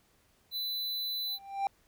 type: tone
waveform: square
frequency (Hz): 4000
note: B7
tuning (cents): +21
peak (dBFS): -33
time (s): 0.51-1.39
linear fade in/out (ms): 50
type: tone with exponential growth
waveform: triangle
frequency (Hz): 789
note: G5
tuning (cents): +11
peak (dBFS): -23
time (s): 1.27-1.67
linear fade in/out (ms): 1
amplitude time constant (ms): 86
effects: pink hiss -68 dBFS RMS until 1.87 s